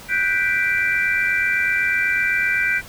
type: chord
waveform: sine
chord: G major seventh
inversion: third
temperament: equal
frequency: 1480 / 1568 / 1975.5 / 2349 Hz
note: F#6 / G6 / B6 / D7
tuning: 0 / 0 / 0 / 0 cents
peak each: -25 / -22 / -23 / -21 dBFS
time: 0.08-2.82 s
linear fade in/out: 50 ms
effects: pink hiss -40 dBFS RMS until 2.88 s